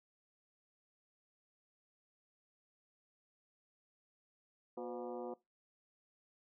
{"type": "harmonic tone with a mistuned harmonic", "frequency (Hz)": 120, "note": "B2", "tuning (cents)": -49, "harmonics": [2, 3, 4, 5, 6, 7, 8, 9, 10], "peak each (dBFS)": [-49, -45, -45, -59, -50, -57, -54, -64, -60], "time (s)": [4.77, 5.34], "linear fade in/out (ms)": 5, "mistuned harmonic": 4, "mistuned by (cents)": 85, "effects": ["noise-tail reverb RT60 0.2 s tail -20 dB re dry"]}